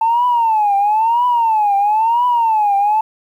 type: tone with vibrato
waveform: sine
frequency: 885 Hz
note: A5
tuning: 10 cents sharp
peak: -10 dBFS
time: 0.01-3.01 s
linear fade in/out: 5 ms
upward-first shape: triangle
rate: 1 Hz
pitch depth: 200 cents each way
effects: tanh soft clip ceiling -7 dBFS + 8-bit